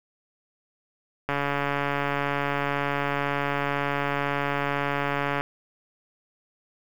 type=click train; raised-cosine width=0.5 ms; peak=-11 dBFS; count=586; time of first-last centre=1.29-5.41 s; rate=142 Hz; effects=7-bit